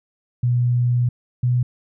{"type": "tone pair in turn", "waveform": "sine", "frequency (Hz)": [122.2, 123.55], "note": ["B2", "B2"], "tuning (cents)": [-18, 1], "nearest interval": "unison", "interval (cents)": 19, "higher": "second", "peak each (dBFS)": -15, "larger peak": "neither", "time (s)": [[0.43, 1.09], [1.43, 1.63]], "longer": "first", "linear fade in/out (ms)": 5, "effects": []}